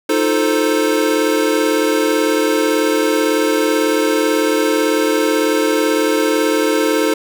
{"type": "chord", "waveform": "square", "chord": "F dominant seventh", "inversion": "third", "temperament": "equal", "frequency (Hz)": [311.1, 349.2, 440, 523.3], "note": ["Eb4", "F4", "A4", "C5"], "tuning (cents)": [0, 0, 0, 0], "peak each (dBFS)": [-18, -23, -18, -21], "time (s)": [0.09, 7.14], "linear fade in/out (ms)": 5, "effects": []}